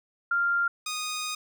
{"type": "tone pair in turn", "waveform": ["sine", "10% pulse"], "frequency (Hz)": [1394, 1239.4], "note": ["F6", "D#6"], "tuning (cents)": [-4, -7], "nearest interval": "major second", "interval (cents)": 203, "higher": "first", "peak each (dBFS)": -22, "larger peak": "neither", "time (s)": [[0.31, 0.68], [0.86, 1.35]], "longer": "second", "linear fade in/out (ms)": 5, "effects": []}